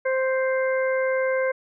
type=harmonic tone; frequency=523.3 Hz; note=C5; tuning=in tune; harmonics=1 / 2 / 3 / 4; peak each=-21 / -33 / -30 / -32 dBFS; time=0.05-1.52 s; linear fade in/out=10 ms; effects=none